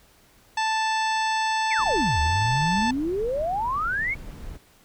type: harmonic tone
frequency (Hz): 880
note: A5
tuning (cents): 0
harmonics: 1 / 2 / 3 / 4 / 5 / 6 / 7 / 9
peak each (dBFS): -23 / -29 / -33 / -35 / -37 / -39 / -40 / -42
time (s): 0.57-2.91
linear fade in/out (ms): 5
type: exponential two-way sweep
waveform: sine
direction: down then up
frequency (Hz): 2553 to 71.8 to 2268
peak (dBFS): -23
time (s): 1.7-4.15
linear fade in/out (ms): 20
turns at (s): 2.2
type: noise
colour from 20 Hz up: brown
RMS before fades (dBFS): -38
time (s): 1.78-4.58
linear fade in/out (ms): 20
effects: pink hiss -57 dBFS RMS until 4.84 s